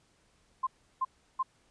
sine tone bursts, 1046.5 Hz, C6, in tune, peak -26 dBFS, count 3, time 0.63-1.43 s, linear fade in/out 10 ms, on 40 ms, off 340 ms, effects pink hiss -68 dBFS RMS until 1.7 s + resampled to 22050 Hz

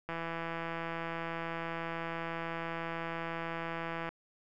click train, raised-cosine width 0.5 ms, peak -23 dBFS, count 665, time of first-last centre 0.09-4.09 s, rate 166 Hz, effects none

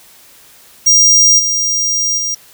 square tone with level steps, 5700 Hz, F8, 34 cents sharp, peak -6 / -13 / -16 dBFS, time 0.86-2.35 s, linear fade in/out 10 ms, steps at 1.38 / 2.17 s, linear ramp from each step 20 ms, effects white hiss -43 dBFS RMS until 2.53 s

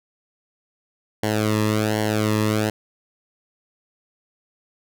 sawtooth tone with flanger, 107.4 Hz, A2, 41 cents flat, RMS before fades -21 dBFS, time 1.23-2.7 s, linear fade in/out 5 ms, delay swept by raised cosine 0.8 to 1.35 ms, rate 1.3 Hz, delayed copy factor -0.9, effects none

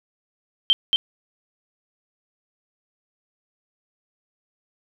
sine tone with echo, 3136 Hz, G7, in tune, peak -12 dBFS, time 0.7-0.73 s, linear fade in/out 0 ms, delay 230 ms, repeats 1, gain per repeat -3 dB, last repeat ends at 0.96 s, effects none

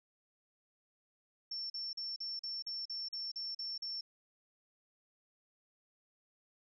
sine tone bursts, 5420 Hz, E8, 47 cents sharp, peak -38 dBFS, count 11, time 1.51-4.01 s, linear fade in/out 5 ms, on 190 ms, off 41 ms, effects none

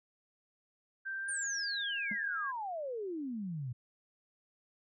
sine tone with pitch glide, 1568 to 1624.2 Hz, G6 to G#6, 0 to -39 cents, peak -36 dBFS, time 1.05-2.52 s, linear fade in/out 20 ms, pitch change +61 cents, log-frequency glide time 1.18-1.49 s
sine exponential sweep, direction down, 9397 to 116.54 Hz, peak -36 dBFS, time 1.28-3.73 s, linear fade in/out 10 ms
triangle tone with exponential decay, 209.1 Hz, G#3, 12 cents sharp, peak -33 dBFS, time 2.11-2.19 s, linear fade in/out 5 ms, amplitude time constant 17 ms
effects none

